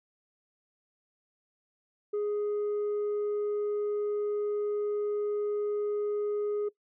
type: tone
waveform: sine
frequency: 415.3 Hz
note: G#4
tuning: in tune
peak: -25 dBFS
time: 2.13-6.69 s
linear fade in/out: 10 ms
effects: noise-tail reverb RT60 0.1 s tail -21 dB re dry + tanh soft clip ceiling -27 dBFS